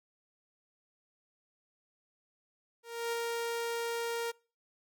sawtooth tone with ADSR envelope, 466.2 Hz, A#4, in tune, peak -27 dBFS, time 2.83-4.32 s, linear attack 300 ms, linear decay 6 ms, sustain -2 dB, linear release 19 ms, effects noise-tail reverb RT60 0.4 s tail -26 dB re dry

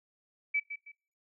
sine tone with echo, 2300 Hz, D7, 37 cents flat, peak -26 dBFS, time 0.54-0.6 s, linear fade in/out 10 ms, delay 160 ms, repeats 2, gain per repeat -10 dB, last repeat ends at 0.92 s, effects noise-tail reverb RT60 0.5 s tail -25 dB re dry

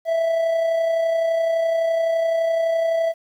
triangle tone with amplitude modulation, 659.3 Hz, E5, in tune, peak -14 dBFS, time 0.05-3.14 s, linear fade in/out 50 ms, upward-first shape sine, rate 31.8 Hz, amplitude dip 35%, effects 9-bit

